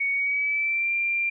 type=tone with pitch glide; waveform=sine; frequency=2231 to 2377 Hz; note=C#7 to D7; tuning=+11 to +20 cents; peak=-22 dBFS; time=0-1.3 s; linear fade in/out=10 ms; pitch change=+109 cents; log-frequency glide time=0.12-0.93 s; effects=none